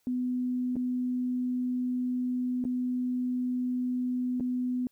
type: tone with dropouts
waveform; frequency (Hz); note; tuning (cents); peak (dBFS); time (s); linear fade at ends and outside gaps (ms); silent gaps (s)
sine; 250; B3; +21; -27; 0.07-4.87; 1; 0.757-0.765 / 2.641-2.651 / 4.399-4.406
effects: white hiss -72 dBFS RMS until 4.91 s